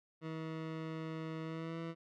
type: tone with pitch glide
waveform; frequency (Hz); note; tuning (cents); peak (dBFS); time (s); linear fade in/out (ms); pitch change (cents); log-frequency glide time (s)
20% pulse; 160 to 165.36; D#3 to E3; +49 to +6; -35; 0.21-1.95; 50; +57; 1.43-1.79
effects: low-pass 3000 Hz 12 dB/octave